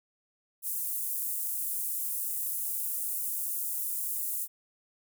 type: high-pass noise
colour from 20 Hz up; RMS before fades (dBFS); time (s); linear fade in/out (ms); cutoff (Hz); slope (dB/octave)
pink; -33; 0.62-4.48; 50; 10000; 24
effects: none